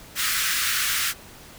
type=high-pass noise; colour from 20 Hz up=pink; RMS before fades=-24 dBFS; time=0.15-1.14 s; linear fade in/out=50 ms; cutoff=1300 Hz; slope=48 dB/octave; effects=pink hiss -45 dBFS RMS until 1.58 s